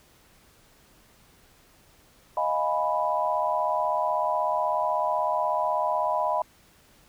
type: chord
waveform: sine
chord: F half-diminished seventh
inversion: third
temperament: equal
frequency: 622.3 / 698.5 / 830.6 / 987.8 Hz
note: Eb5 / F5 / Ab5 / Cb6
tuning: 0 / 0 / 0 / 0 cents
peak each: -28 / -30 / -31 / -26 dBFS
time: 2.37-6.42 s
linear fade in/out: 2 ms
effects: pink hiss -58 dBFS RMS until 7.08 s